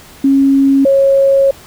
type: tone pair in turn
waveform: sine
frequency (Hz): 273.6 / 547.2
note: C#4 / C#5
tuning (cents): -23 / -23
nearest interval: octave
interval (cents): 1200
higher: second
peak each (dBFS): -6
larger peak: neither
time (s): 0.24-0.85 / 0.85-1.51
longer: second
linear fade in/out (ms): 5
effects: pink hiss -38 dBFS RMS until 1.66 s